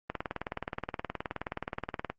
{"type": "click train", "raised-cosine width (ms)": 0.5, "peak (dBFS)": -18, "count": 39, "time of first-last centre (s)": [0.1, 2.1], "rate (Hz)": 19, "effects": ["noise-tail reverb RT60 0.1 s tail -23 dB re dry", "Opus 32 kbps"]}